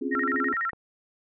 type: chord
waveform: sine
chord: Db major seventh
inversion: third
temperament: just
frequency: 259.9 / 277.2 / 346.5 / 415.8 Hz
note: C4 / Db4 / F4 / Ab4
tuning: -11 / 0 / -14 / +2 cents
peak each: -31 / -31 / -34 / -34 dBFS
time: 0.01-0.53 s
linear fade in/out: 10 ms
type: tone with vibrato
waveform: sine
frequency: 1590 Hz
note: G6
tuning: 24 cents sharp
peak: -25 dBFS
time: 0.11-0.71 s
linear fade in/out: 20 ms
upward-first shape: square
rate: 12 Hz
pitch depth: 280 cents each way
type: click train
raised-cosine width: 1 ms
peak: -29 dBFS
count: 4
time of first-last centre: 0.15-0.733 s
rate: 5.15 Hz
effects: none